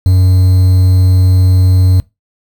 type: tone with quantisation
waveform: triangle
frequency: 92.5 Hz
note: F#2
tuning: in tune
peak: -3 dBFS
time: 0.06-2 s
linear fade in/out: 0 ms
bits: 5
effects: noise-tail reverb RT60 0.2 s tail -20 dB re dry